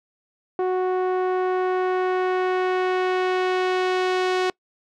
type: tone with low-pass filter sweep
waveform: sawtooth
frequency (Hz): 368.9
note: F#4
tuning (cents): -5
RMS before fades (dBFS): -22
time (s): 0.59-4.5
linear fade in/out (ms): 2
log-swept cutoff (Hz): 890 to 4600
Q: 0.81
effects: noise-tail reverb RT60 0.1 s tail -25 dB re dry